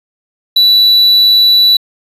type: tone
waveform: triangle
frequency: 3951 Hz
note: B7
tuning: in tune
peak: -3 dBFS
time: 0.56-1.77 s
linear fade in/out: 5 ms
effects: resampled to 32000 Hz + 7-bit